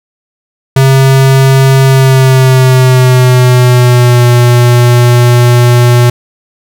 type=tone with pitch glide; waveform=square; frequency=134 to 121.47 Hz; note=C3 to B2; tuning=+42 to -28 cents; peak=-3 dBFS; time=0.76-6.1 s; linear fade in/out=5 ms; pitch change=-170 cents; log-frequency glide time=1.84-4.26 s; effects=none